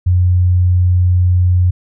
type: tone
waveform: sine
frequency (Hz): 90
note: F#2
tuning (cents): -47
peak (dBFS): -8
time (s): 0.06-1.71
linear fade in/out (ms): 10
effects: none